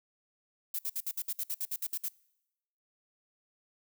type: noise bursts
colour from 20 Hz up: violet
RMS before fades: -34 dBFS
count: 13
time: 0.74-2.085 s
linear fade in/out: 5 ms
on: 49 ms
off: 59 ms
effects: noise-tail reverb RT60 0.9 s tail -24 dB re dry